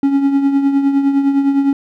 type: tone with tremolo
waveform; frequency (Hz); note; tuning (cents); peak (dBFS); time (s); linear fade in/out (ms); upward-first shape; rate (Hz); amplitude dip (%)
triangle; 277.2; C#4; 0; -6; 0.03-1.73; 2; triangle; 9.8; 60
effects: none